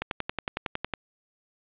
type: click train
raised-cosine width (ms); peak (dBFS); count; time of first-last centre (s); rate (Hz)
0.3; -12; 11; 0.02-0.937; 10.9
effects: resampled to 8000 Hz + 8-bit